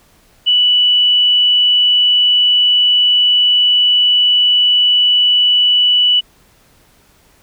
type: tone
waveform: sine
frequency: 2960 Hz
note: F#7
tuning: in tune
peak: -8 dBFS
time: 0.46-6.21 s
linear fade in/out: 20 ms
effects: pink hiss -51 dBFS RMS until 7.42 s